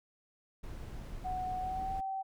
brown noise, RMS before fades -43 dBFS, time 0.63-2.01 s, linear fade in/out 10 ms
sine tone with pitch glide, 740 to 771 Hz, F#5 to G5, 0 to -29 cents, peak -34 dBFS, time 1.24-2.23 s, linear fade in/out 20 ms, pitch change +71 cents, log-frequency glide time 1.59-1.94 s
effects none

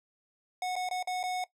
square tone with dropouts, 733 Hz, F#5, 16 cents flat, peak -31 dBFS, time 0.62-1.44 s, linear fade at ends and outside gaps 2 ms, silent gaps 0.756-0.763 / 0.889-0.911 / 1.027-1.073 / 1.23-1.237 s, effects noise-tail reverb RT60 0.1 s tail -17 dB re dry + low-pass 9000 Hz 12 dB/octave

